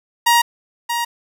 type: tone with echo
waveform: sawtooth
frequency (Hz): 944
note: A#5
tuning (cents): +22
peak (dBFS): -7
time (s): 0.26-0.42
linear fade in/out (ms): 10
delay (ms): 630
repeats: 1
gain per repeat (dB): -8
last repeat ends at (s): 1.05
effects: none